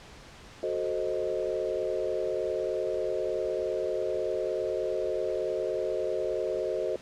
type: chord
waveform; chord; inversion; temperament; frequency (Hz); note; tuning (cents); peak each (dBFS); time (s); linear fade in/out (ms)
sine; F# diminished seventh; none; equal; 370 / 440 / 523.3 / 622.3; F#4 / A4 / C5 / Eb5; 0 / 0 / 0 / 0; -33; 0.63-6.96; 2
effects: pink hiss -49 dBFS RMS until 7.01 s + low-pass 6000 Hz 12 dB/octave